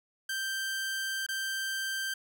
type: tone with dropouts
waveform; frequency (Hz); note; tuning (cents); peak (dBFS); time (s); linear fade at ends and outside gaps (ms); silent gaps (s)
sawtooth; 1568; G6; 0; -28; 0.29-2.14; 5; 1.265-1.287
effects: none